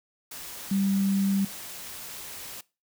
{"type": "tone in noise", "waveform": "sine", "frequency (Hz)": 196, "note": "G3", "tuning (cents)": 0, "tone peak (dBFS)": -22, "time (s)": [0.71, 1.45], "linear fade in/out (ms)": 5, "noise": "white", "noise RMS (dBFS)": -40, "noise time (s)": [0.31, 2.61], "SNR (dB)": 15, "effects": ["noise-tail reverb RT60 0.3 s tail -22 dB re dry"]}